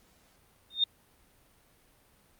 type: tone with exponential growth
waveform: sine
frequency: 3660 Hz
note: A#7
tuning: 32 cents flat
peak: -19 dBFS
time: 0.7-0.84 s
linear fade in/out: 5 ms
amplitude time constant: 30 ms
effects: pink hiss -64 dBFS RMS until 2.39 s + Opus 48 kbps